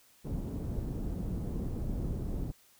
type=low-pass noise; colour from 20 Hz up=pink; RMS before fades=-35 dBFS; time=0.24-2.52 s; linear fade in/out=20 ms; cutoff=290 Hz; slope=12 dB/octave; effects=white hiss -63 dBFS RMS until 2.79 s